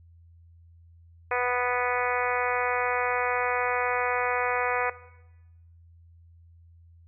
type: harmonic tone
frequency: 246.9 Hz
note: B3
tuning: in tune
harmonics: 2 / 3 / 4 / 5 / 6 / 7 / 8 / 9 / 10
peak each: -29 / -31 / -32 / -33 / -34 / -34 / -35 / -36 / -36 dBFS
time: 1.31-4.9 s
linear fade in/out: 5 ms
effects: noise-tail reverb RT60 1.0 s tail -17 dB re dry + added 84 Hz sine -51 dBFS peak until 7.07 s